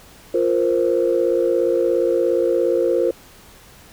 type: chord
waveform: sine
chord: F suspended fourth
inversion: none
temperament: equal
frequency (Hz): 349.2 / 466.2 / 523.3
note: F4 / Bb4 / C5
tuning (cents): 0 / 0 / 0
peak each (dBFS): -19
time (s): 0.34-3.11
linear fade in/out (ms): 5
effects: tanh soft clip ceiling -7 dBFS + pink hiss -46 dBFS RMS until 3.92 s